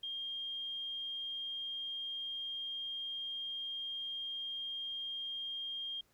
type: tone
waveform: sine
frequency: 3215 Hz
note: G7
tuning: 43 cents sharp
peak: -38 dBFS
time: 0.03-6.01 s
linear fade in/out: 5 ms
effects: pink hiss -72 dBFS RMS until 6.13 s